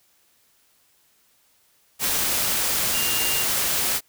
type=tone in noise; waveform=sine; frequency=2800 Hz; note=F7; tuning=4 cents sharp; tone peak=-28 dBFS; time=2.91-3.46 s; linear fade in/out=50 ms; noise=white; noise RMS=-23 dBFS; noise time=1.99-4.01 s; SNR=-8 dB; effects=white hiss -62 dBFS RMS until 4.08 s